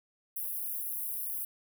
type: high-pass noise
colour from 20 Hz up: white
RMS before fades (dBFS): -36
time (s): 0.36-1.45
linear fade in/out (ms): 5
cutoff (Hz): 10000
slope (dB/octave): 96
effects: none